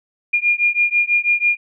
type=beating tone pair; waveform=sine; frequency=2414 / 2420.1 Hz; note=D7 / D#7; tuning=+47 / -49 cents; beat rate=6.1 Hz; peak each=-17 dBFS; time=0.33-1.57 s; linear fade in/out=10 ms; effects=none